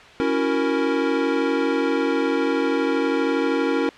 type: chord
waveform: square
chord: F# dominant seventh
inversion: second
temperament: equal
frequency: 277.2 / 329.6 / 370 / 466.2 Hz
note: C#4 / E4 / F#4 / A#4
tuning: 0 / 0 / 0 / 0 cents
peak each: -24 / -26 / -29 / -24 dBFS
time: 0.2-3.89 s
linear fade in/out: 0 ms
effects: white hiss -44 dBFS RMS until 3.97 s + low-pass 3000 Hz 12 dB/octave